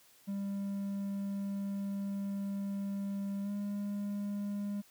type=tone with pitch glide; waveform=triangle; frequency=198.5 to 203.1 Hz; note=G3 to G#3; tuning=+22 to -38 cents; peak=-32 dBFS; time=0.27-4.82 s; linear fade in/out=20 ms; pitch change=+40 cents; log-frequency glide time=3.42-3.5 s; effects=white hiss -63 dBFS RMS until 4.9 s + high-pass 60 Hz 12 dB/octave